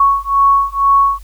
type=beating tone pair; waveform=sine; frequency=1108.7 / 1110.8 Hz; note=C#6 / C#6; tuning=0 / +3 cents; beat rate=2.1 Hz; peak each=-12 dBFS; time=0-1.19 s; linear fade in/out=5 ms; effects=added 50 Hz sine -32 dBFS peak until 1.23 s + white hiss -49 dBFS RMS until 1.23 s